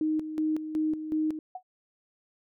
sine tone with tremolo, 311 Hz, D#4, 1 cent flat, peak -24 dBFS, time 0.01-1.39 s, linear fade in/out 2 ms, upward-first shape square, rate 2.7 Hz, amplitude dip 65%
sine tone with exponential decay, 739 Hz, F#5, 2 cents flat, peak -31 dBFS, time 1.55-1.63 s, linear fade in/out 5 ms, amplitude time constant 16 ms
effects none

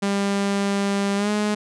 sawtooth tone with pitch glide, 199.4 to 209.6 Hz, G3 to G#3, +30 to +16 cents, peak -16 dBFS, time 0.02-1.55 s, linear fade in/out 10 ms, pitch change +86 cents, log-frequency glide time 1.16-1.3 s, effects resampled to 22050 Hz

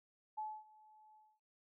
sine tone with ADSR envelope, 860 Hz, A5, 40 cents flat, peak -38 dBFS, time 0.37-1.4 s, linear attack 16 ms, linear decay 250 ms, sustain -23 dB, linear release 250 ms, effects none

